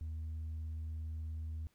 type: tone with tanh clipping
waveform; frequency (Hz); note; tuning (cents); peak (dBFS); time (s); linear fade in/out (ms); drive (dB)
sine; 79.2; D#2; +31; -39; 0.01-1.67; 0; 1
effects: pink hiss -75 dBFS RMS until 1.74 s